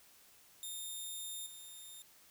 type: tone with level steps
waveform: 10% pulse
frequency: 3643 Hz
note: A#7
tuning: 41 cents flat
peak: -34 / -42 dBFS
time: 0.63-2.02 s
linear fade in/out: 0 ms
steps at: 1.46 s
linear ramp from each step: 5 ms
effects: white hiss -63 dBFS RMS until 2.3 s